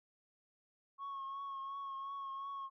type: tone with vibrato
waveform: sine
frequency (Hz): 1097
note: C#6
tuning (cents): -18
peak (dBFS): -39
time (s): 0.98-2.7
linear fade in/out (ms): 50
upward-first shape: triangle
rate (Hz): 2.8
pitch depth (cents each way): 31
effects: tanh soft clip ceiling -39 dBFS